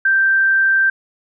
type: tone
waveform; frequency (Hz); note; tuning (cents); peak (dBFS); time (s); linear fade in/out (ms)
sine; 1568; G6; 0; -11; 0.05-0.9; 5
effects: none